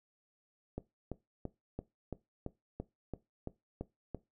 click train, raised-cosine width 2 ms, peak -25 dBFS, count 11, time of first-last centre 0.78-4.147 s, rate 2.97 Hz, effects noise-tail reverb RT60 0.2 s tail -18 dB re dry

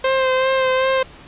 sawtooth tone with vibrato, 523.3 Hz, C5, in tune, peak -11 dBFS, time 0.04-1.03 s, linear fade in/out 5 ms, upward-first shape sine, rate 2.6 Hz, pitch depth 23 cents each way, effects pink hiss -42 dBFS RMS until 1.27 s + resampled to 8000 Hz

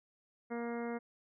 harmonic tone, 235.6 Hz, A#3, 19 cents sharp, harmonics 1 / 2 / 3 / 4 / 5 / 6 / 7 / 8 / 9, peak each -39 / -40 / -46 / -50 / -53 / -51 / -56 / -55 / -53 dBFS, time 0.5-0.99 s, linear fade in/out 20 ms, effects none

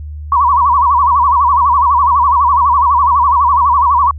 sine tone with vibrato, 1046.5 Hz, C6, in tune, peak -7 dBFS, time 0.32-4.11 s, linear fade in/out 2 ms, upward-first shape sine, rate 12 Hz, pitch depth 170 cents each way, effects added 75 Hz sine -23 dBFS peak until 4.18 s

